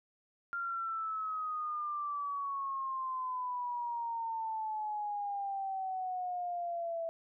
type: exponential sweep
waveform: sine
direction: down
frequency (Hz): 1395 to 659.3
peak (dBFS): -34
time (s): 0.53-7.09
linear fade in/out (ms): 0
effects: none